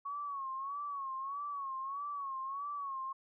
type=tone with vibrato; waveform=sine; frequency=1108.7 Hz; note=C#6; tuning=in tune; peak=-37 dBFS; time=0.05-3.13 s; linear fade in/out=10 ms; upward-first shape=sine; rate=1.6 Hz; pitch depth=84 cents each way; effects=none